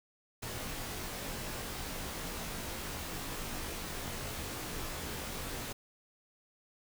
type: noise with comb filter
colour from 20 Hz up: pink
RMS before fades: -40 dBFS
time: 0.42-5.73 s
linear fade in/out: 10 ms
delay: 20 ms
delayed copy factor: -0.95
effects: none